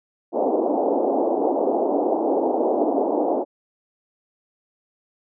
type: band-pass noise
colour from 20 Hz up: pink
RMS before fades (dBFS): -21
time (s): 0.32-3.45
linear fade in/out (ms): 50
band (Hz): 270 to 820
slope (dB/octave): 48
effects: none